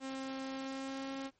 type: tone with pitch glide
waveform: sawtooth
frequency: 266.5 to 270.2 Hz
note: C4 to C#4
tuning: +32 to -44 cents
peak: -35 dBFS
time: 0-1.31 s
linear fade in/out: 50 ms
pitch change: +24 cents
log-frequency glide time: 0.45-1.13 s
effects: pink hiss -75 dBFS RMS until 1.39 s + MP3 32 kbps